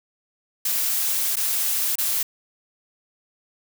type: noise with dropouts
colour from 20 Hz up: blue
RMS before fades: -23 dBFS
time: 0.65-2.23 s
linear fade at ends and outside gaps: 5 ms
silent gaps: 1.357-1.367 / 1.956-1.983 s
effects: none